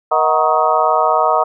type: harmonic tone with a mistuned harmonic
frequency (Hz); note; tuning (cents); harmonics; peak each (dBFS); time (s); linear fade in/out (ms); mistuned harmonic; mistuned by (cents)
157.3; D#3; +19; 3 / 4 / 5 / 6 / 7 / 8; -22 / -17 / -17 / -18 / -19 / -18; 0.11-1.44; 10; 5; -91
effects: none